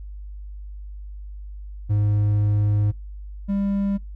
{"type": "tone pair in turn", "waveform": "triangle", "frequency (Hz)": [103.83, 198.97], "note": ["G#2", "G3"], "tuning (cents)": [0, 26], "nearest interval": "major seventh", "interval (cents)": 1126, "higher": "second", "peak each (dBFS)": [-15, -18], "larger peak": "first", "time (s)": [[1.89, 2.92], [3.48, 3.98]], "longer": "first", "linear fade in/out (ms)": 20, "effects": ["noise-tail reverb RT60 0.2 s tail -25 dB re dry", "added 50 Hz sine -33 dBFS peak until 4.15 s"]}